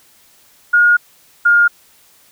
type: tone pair in turn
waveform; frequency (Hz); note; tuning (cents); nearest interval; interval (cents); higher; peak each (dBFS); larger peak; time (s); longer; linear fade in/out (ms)
sine; 1432 / 1416.4; F6 / F6; +43 / +24; unison; 19; first; -7; neither; 0.73-0.97 / 1.45-1.68; first; 10
effects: white hiss -50 dBFS RMS until 2.31 s